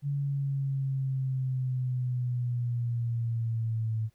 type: exponential sweep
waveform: sine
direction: down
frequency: 142.6 to 110 Hz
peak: -27 dBFS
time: 0.02-4.1 s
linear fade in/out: 50 ms
effects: pink hiss -72 dBFS RMS until 4.14 s